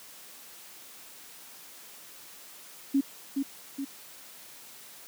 sine tone with echo, 274.8 Hz, C#4, 15 cents flat, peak -20 dBFS, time 2.94-3.01 s, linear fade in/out 10 ms, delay 420 ms, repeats 2, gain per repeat -5 dB, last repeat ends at 3.85 s, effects white hiss -49 dBFS RMS until 5.07 s + high-pass 150 Hz 12 dB/octave

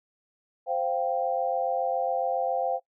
sine chord, C suspended fourth, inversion none, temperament just, 523.3 / 697.7 / 784.9 Hz, C5 / F5 / G5, 0 / -2 / +2 cents, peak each -29 dBFS, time 0.66-2.8 s, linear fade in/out 50 ms, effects noise-tail reverb RT60 0.1 s tail -19 dB re dry

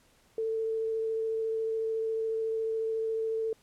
sine tone with vibrato, 445.6 Hz, A4, 22 cents sharp, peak -28 dBFS, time 0.38-3.53 s, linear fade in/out 2 ms, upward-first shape sine, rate 14 Hz, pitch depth 9 cents each way, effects pink hiss -64 dBFS RMS until 3.62 s + low-pass 12000 Hz 12 dB/octave

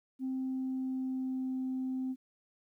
sine tone with pitch glide, 261.6 to 259.6 Hz, C4 to C4, 0 to -13 cents, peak -31 dBFS, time 0.19-2.16 s, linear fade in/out 50 ms, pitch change -13 cents, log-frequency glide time 0.34-1.57 s, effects tanh soft clip ceiling -29 dBFS + 12-bit

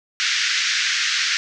pink band-pass noise, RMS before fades -21 dBFS, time 0.2-1.37 s, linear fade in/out 0 ms, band 1500 to 6400 Hz, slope 48 dB/octave, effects none

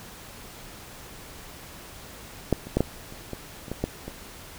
clicks, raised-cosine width 2 ms, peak -6 / -25 / -7 / -7 / -29 / -19 / -28 / -17 / -11 / -21 dBFS, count 10, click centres 2.527 / 2.67 / 2.77 / 2.806 / 3.124 / 3.333 / 3.682 / 3.716 / 3.84 / 4.08 s, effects pink hiss -44 dBFS RMS until 4.58 s

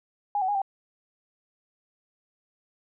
sine tone with pitch steps, 820 / 751 / 822 / 781 Hz, G#5 / F#5 / G#5 / G5, -22 / +26 / -18 / -7 cents, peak -23 dBFS, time 0.35-0.618 s, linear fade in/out 2 ms, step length 67 ms, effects none

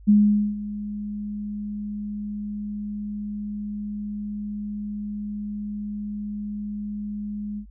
sine tone with ADSR envelope, 207.7 Hz, G#3, in tune, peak -11 dBFS, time 0.07-7.66 s, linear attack 22 ms, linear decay 460 ms, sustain -17 dB, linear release 82 ms, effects added 50 Hz sine -43 dBFS peak until 7.7 s

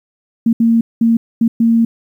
sine tone bursts at uneven times, 229.5 Hz, A#3, 27 cents flat, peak -8 dBFS, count 5, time 0.46-0.53 / 0.6-0.81 / 1.01-1.17 / 1.41-1.48 / 1.6-1.85 s, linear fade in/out 5 ms, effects 8-bit

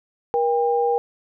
sine tone pair together, 475.7 / 800 Hz, A#4 / G5, +35 / +35 cents, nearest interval major sixth, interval 900 cents, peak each -19 / -21 dBFS, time 0.34-0.98 s, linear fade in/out 0 ms, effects none

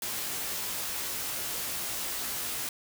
white noise with comb filter, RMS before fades -34 dBFS, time 0.02-2.69 s, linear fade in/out 2 ms, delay 17 ms, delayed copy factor +0.75, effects none

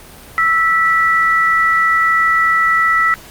sine tone pair together, 1318.5 / 1955.6 Hz, E6 / B6, 0 / -18 cents, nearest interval perfect fifth, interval 682 cents, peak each -13 dBFS, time 0.38-3.14 s, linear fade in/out 0 ms, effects pink hiss -38 dBFS RMS until 3.3 s + Opus 32 kbps

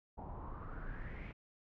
brown noise with low-pass filter sweep, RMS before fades -45 dBFS, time 0.17-1.33 s, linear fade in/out 20 ms, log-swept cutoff 810 to 2400 Hz, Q 5.1, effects none

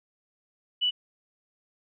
sine tone, 2960 Hz, F#7, in tune, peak -22 dBFS, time 0.81-0.91 s, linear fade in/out 20 ms, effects none

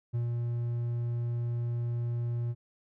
triangle tone with ADSR envelope, 118.9 Hz, A#2, 35 cents sharp, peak -25 dBFS, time 0.13-2.55 s, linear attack 21 ms, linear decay 120 ms, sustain -2 dB, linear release 44 ms, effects none

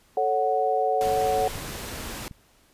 sine chord, F# minor, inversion first, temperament equal, 440 / 554.4 / 740 Hz, A4 / C#5 / F#5, 0 / 0 / 0 cents, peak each -26 / -27 / -23 dBFS, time 0.17-1.48 s, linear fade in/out 2 ms
pink noise, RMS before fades -35 dBFS, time 1.01-2.28 s, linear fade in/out 0 ms
click train, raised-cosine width 5 ms, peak -28 dBFS, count 4, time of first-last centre 1.18-2.312 s, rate 2.65 Hz
effects pink hiss -60 dBFS RMS until 2.73 s + resampled to 32000 Hz

